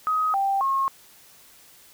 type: tone with pitch steps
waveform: sine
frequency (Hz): 1260 / 786 / 1082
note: D#6 / G5 / C#6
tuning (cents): +21 / +4 / -42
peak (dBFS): -20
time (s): 0.07-0.88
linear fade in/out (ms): 0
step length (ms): 270
effects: white hiss -52 dBFS RMS until 1.93 s